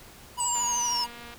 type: tone with vibrato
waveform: square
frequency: 963 Hz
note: B5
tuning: 44 cents flat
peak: -30 dBFS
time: 0.37-1.07 s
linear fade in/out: 20 ms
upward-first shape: triangle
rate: 13 Hz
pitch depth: 38 cents each way
type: exponential sweep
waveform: sine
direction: down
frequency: 8070 to 5180 Hz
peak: -26 dBFS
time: 0.4-1.04 s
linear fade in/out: 2 ms
type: click train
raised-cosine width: 0.3 ms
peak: -29 dBFS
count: 188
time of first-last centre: 0.55-1.339 s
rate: 237 Hz
effects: pink hiss -49 dBFS RMS until 1.38 s